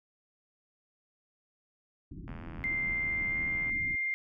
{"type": "low-pass noise", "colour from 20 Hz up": "pink", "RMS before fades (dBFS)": -43, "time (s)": [2.11, 3.96], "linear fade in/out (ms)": 10, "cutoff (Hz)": 350, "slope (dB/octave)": 96}
{"type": "click train", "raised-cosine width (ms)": 0.5, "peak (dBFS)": -33, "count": 118, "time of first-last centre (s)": [2.28, 3.695], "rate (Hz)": 82.7}
{"type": "tone with pitch glide", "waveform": "sine", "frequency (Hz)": [2093, 2108], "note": ["C7", "C7"], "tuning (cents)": [0, 12], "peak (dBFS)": -29, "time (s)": [2.64, 4.14], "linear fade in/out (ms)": 0, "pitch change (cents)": 12, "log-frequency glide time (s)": [2.92, 3.99]}
{"effects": []}